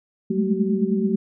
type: tone cluster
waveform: sine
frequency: 189.2 / 202.3 / 211.5 / 221.1 / 380.9 Hz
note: F#3 / G#3 / G#3 / A3 / G4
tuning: +39 / -45 / +32 / +9 / -50 cents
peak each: -25 dBFS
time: 0.3-1.16 s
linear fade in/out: 10 ms
effects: none